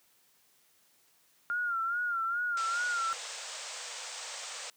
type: tone with vibrato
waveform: sine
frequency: 1396.9 Hz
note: F6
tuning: in tune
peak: -29 dBFS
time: 1.5-3.13 s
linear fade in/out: 0 ms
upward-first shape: sine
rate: 2.4 Hz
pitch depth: 75 cents each way
type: band-pass noise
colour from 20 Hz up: white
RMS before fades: -42 dBFS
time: 2.57-4.7 s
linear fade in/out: 2 ms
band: 460 to 8500 Hz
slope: 96 dB/octave
effects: white hiss -67 dBFS RMS until 4.76 s + high-pass 100 Hz 12 dB/octave